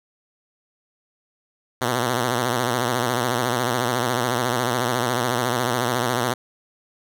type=tone with vibrato; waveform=5% pulse; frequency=122.5 Hz; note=B2; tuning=14 cents flat; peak=-9 dBFS; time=1.81-6.34 s; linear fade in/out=10 ms; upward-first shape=sine; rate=14 Hz; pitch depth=95 cents each way; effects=none